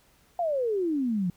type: exponential sweep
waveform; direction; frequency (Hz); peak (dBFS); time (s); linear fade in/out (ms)
sine; down; 721 to 169.8; -24; 0.39-1.3; 2
effects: pink hiss -62 dBFS RMS until 1.36 s